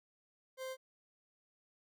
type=tone; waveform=40% pulse; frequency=522 Hz; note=C5; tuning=4 cents flat; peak=-40 dBFS; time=0.57-0.77 s; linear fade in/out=50 ms; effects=none